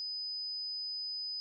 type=tone; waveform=sine; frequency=5000 Hz; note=D#8; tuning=8 cents sharp; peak=-36 dBFS; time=0-1.4 s; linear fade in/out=0 ms; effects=none